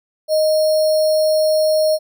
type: tone with sample-and-hold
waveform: sine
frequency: 622 Hz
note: D#5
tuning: 1 cent flat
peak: -12 dBFS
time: 0.28-1.99 s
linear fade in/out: 50 ms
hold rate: 4900 Hz
effects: none